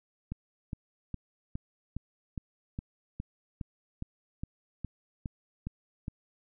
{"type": "click train", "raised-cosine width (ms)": 5, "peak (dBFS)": -23, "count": 15, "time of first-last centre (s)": [0.32, 6.081], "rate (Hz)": 2.43, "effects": []}